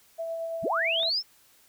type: tone with tremolo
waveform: sine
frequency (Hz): 660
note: E5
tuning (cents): +2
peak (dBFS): -29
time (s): 0.18-1.1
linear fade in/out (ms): 20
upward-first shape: sine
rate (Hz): 8.9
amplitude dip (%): 25
type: linear sweep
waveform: sine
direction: up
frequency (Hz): 32.29 to 5450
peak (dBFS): -24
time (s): 0.62-1.23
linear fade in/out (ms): 50
type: clicks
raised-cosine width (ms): 0.3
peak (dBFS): -33 / -26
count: 2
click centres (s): 1 / 1.032
effects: white hiss -60 dBFS RMS until 1.68 s